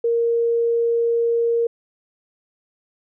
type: tone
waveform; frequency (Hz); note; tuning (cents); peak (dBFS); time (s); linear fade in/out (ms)
sine; 466.2; A#4; 0; -16; 0.04-1.67; 5
effects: none